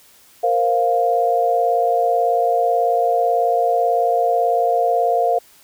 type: chord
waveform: sine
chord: Bb suspended second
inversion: none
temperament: just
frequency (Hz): 466.2 / 524.4 / 699.2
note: Bb4 / C5 / F5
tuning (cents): 0 / +4 / +2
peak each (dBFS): -20 / -22 / -16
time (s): 0.43-5.39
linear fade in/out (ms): 10
effects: white hiss -50 dBFS RMS until 5.63 s

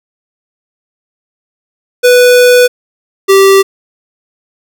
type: tone pair in turn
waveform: square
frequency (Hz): 493.9 / 389.6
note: B4 / G4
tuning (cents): 0 / -11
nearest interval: major third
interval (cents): 411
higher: first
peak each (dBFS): -3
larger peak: neither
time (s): 2.03-2.68 / 3.28-3.63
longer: first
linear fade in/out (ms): 20
effects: none

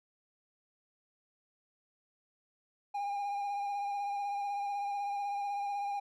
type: tone with vibrato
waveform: triangle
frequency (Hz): 808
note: G#5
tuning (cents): -48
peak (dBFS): -31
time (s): 2.94-6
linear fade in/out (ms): 10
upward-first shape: triangle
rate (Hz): 16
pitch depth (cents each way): 29
effects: none

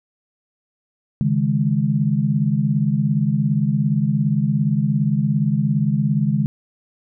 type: chord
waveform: sine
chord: C# suspended second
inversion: none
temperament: just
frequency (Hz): 138.59 / 155.92 / 207.9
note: C#3 / D#3 / G#3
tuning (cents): 0 / +4 / +2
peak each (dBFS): -20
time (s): 1.21-6.46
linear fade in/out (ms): 0
effects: none

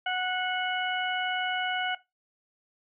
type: harmonic tone with a mistuned harmonic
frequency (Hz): 737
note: F#5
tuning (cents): -7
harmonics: 1 / 2 / 3 / 4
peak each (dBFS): -30 / -31 / -36 / -34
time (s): 0.06-1.95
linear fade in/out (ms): 5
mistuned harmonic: 3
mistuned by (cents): -20
effects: noise-tail reverb RT60 0.2 s tail -17 dB re dry

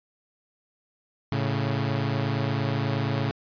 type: tone pair together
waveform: sawtooth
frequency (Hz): 110 / 138.51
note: A2 / C#3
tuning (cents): 0 / -1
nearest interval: major third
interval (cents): 399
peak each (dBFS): -23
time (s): 1.32-3.31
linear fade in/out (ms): 0
effects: resampled to 11025 Hz

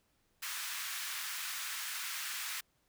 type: high-pass noise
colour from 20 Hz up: pink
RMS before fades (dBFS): -40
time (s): 0.42-2.61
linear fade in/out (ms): 10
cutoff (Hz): 1300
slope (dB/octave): 24
effects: pink hiss -75 dBFS RMS until 2.88 s

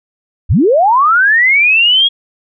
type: linear sweep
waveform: sine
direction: up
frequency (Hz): 43.95 to 3322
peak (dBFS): -6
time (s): 0.49-2.09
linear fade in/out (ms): 20
effects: none

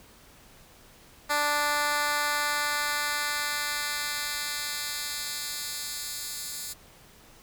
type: tone with high-pass filter sweep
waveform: 10% pulse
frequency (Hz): 293.7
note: D4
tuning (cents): 0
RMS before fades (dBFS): -30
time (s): 1.29-6.74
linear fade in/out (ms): 20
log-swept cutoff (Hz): 740 to 6300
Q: 0.74
effects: pink hiss -54 dBFS RMS until 7.42 s

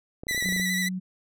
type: clicks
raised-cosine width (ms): 2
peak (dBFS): -25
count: 11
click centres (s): 0.235 / 0.269 / 0.311 / 0.347 / 0.378 / 0.425 / 0.459 / 0.489 / 0.524 / 0.563 / 0.598
type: tone with vibrato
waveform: sawtooth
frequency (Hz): 1970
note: B6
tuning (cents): -5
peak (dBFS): -22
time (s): 0.28-0.89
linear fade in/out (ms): 10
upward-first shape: square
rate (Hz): 12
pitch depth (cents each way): 27
type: tone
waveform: sine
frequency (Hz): 185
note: F#3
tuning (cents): 0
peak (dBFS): -28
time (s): 0.44-1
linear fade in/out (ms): 20
effects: none

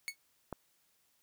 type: tone with exponential decay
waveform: sawtooth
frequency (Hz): 2210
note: C#7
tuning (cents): -6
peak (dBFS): -28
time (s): 0.08-0.16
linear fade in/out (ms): 0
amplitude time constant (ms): 16
type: click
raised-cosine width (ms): 1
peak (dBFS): -25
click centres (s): 0.527
effects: white hiss -73 dBFS RMS until 1.22 s

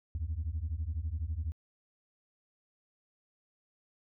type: beating tone pair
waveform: sine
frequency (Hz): 73.42 / 85.42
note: D2 / F2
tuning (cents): 0 / -38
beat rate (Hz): 12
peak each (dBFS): -34 / -34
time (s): 0.15-1.52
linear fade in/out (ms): 0
effects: tanh soft clip ceiling -28 dBFS

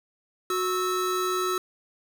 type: tone pair together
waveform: square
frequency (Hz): 367 / 1309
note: F#4 / E6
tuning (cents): -14 / -13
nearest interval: octave + minor seventh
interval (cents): 2201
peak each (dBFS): -28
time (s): 0.5-1.58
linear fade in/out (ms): 2
effects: none

